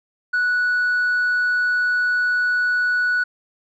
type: tone with tanh clipping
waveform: triangle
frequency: 1474 Hz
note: F#6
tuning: 7 cents flat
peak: -17 dBFS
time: 0.33-3.24 s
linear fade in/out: 10 ms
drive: 6 dB
effects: none